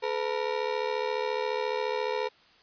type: ring-modulated tone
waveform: 30% pulse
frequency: 466.2 Hz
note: A#4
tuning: in tune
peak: -22 dBFS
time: 0.02-2.29 s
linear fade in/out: 20 ms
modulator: 37.2 Hz
effects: white hiss -59 dBFS RMS until 2.62 s + resampled to 11025 Hz